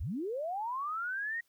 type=linear sweep; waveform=sine; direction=up; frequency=48 to 1900 Hz; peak=-33 dBFS; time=0-1.41 s; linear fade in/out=10 ms; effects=white hiss -74 dBFS RMS until 1.48 s